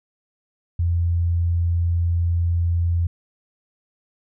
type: tone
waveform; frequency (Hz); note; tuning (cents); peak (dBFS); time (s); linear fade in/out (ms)
sine; 85.5; F2; -36; -17; 0.79-3.07; 5
effects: none